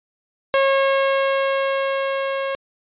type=tone with level ramp; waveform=sawtooth; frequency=544 Hz; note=C#5; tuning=33 cents flat; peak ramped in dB=-10 to -18 dBFS; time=0.54-2.55 s; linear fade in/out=0 ms; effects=resampled to 8000 Hz